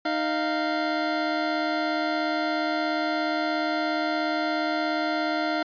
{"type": "tone pair together", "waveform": "25% pulse", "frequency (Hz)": [309.5, 696], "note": ["D#4", "F5"], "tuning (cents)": [-9, -6], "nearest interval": "octave + major second", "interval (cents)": 1403, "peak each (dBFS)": [-23, -23], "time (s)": [0.05, 5.63], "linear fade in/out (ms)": 5, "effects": ["resampled to 11025 Hz"]}